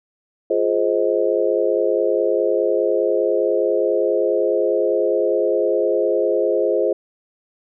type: chord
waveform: sine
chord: F minor seventh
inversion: none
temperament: just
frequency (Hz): 349.2 / 419.1 / 523.8 / 628.6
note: F4 / Ab4 / C5 / Eb5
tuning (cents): 0 / +16 / +2 / +18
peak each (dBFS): -22 / -20 / -20 / -23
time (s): 0.5-6.93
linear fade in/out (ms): 5
effects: none